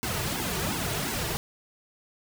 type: noise with flanger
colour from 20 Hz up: pink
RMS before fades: -30 dBFS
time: 0.03-1.37 s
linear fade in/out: 0 ms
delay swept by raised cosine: 1.6 to 3.9 ms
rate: 2.8 Hz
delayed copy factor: -0.95
effects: none